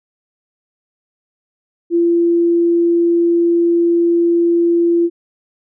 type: tone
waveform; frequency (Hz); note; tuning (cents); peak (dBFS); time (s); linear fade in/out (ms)
sine; 341.1; F4; -41; -10; 1.9-5.1; 50
effects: none